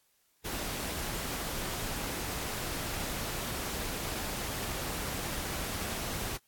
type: noise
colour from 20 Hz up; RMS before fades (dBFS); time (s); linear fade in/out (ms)
pink; -36; 0.44-6.38; 20
effects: white hiss -71 dBFS RMS until 6.47 s + AAC 64 kbps

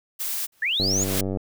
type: noise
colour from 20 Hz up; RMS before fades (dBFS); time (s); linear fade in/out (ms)
blue; -28; 0.19-0.47; 20
type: noise with exponential growth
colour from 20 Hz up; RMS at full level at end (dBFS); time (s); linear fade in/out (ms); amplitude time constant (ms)
white; -24; 0.52-1.21; 5; 150
type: linear sweep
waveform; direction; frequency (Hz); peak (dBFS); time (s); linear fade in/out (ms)
sine; up; 1661.2 to 7000; -21; 0.62-1.04; 5
type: click train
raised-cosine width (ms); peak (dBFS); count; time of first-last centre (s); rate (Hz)
2; -15; 56; 0.8-1.372; 96.2
effects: none

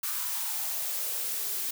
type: noise with high-pass filter sweep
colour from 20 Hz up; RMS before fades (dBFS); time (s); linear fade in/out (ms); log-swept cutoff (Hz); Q
blue; -32; 0.03-1.71; 5; 1200 to 310; 3.7
effects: none

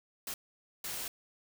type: noise bursts at uneven times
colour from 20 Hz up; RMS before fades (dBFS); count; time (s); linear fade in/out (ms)
white; -39; 2; 0.27-0.34 / 0.84-1.08; 2
effects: none

